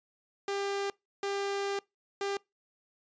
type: tone bursts at uneven times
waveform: sawtooth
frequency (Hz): 398.4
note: G4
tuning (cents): +28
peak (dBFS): -27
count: 3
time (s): 0.48-0.9 / 1.23-1.79 / 2.21-2.37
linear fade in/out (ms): 2
effects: noise-tail reverb RT60 0.2 s tail -24 dB re dry + resampled to 16000 Hz